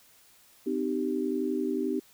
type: tone cluster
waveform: sine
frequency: 255.5 / 306.8 / 388.7 Hz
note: C4 / D#4 / G4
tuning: -41 / -24 / -15 cents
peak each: -31 dBFS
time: 0.66-2 s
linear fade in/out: 10 ms
effects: white hiss -59 dBFS RMS until 2.13 s